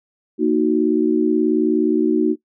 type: chord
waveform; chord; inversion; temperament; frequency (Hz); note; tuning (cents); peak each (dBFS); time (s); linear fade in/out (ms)
sine; D# minor; second; equal; 233.1 / 311.1 / 370; A#3 / D#4 / F#4; 0 / 0 / 0; -20 / -17 / -18; 0.38-2.36; 50
effects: noise-tail reverb RT60 0.1 s tail -19 dB re dry